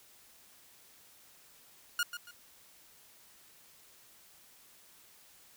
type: tone with echo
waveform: sawtooth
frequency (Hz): 1430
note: F6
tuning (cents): +41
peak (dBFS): -25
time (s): 1.99-2.03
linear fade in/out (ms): 2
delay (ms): 140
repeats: 2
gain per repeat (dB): -10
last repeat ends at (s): 2.31
effects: white hiss -60 dBFS RMS until 5.56 s